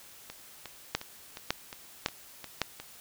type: two click trains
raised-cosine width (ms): 0.2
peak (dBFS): -23 / -9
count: 8 / 4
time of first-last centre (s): 0.3-2.8 / 0.95-2.617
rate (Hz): 2.8 / 1.8
effects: white hiss -52 dBFS RMS until 3 s